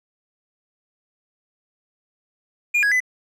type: tone with pitch steps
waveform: triangle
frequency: 2422 / 1661 / 2007 Hz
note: D#7 / G#6 / B6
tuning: -47 / 0 / +27 cents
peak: -14 dBFS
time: 2.74-3.004 s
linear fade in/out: 10 ms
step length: 88 ms
effects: none